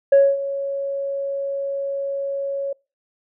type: tone with ADSR envelope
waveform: sine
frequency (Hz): 554.4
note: C#5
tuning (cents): 0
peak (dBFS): -6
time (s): 0.12-2.73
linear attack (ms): 7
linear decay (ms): 240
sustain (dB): -16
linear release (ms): 6
effects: noise-tail reverb RT60 0.3 s tail -25 dB re dry + tanh soft clip ceiling -7 dBFS